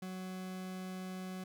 40% pulse tone, 185.8 Hz, F#3, 7 cents sharp, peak -40 dBFS, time 0.02-1.44 s, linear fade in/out 5 ms, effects none

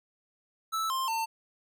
square tone with pitch steps, 1314 / 1052 / 899 Hz, E6 / C6 / A5, -6 / +9 / +37 cents, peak -29 dBFS, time 0.72-1.26 s, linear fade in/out 20 ms, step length 180 ms, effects none

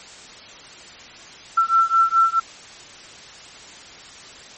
sine beating tone pair, 1341 / 1345.7 Hz, E6 / E6, +29 / +35 cents, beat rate 4.7 Hz, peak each -17 dBFS, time 1.57-2.4 s, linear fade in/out 10 ms, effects white hiss -41 dBFS RMS until 4.57 s + MP3 32 kbps

